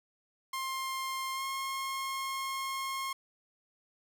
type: tone with pitch glide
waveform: sawtooth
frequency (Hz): 1059 to 1075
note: C6 to C6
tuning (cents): +21 to +47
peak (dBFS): -30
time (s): 0.53-3.13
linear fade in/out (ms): 5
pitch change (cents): +26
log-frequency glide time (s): 1.34-1.43
effects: 11-bit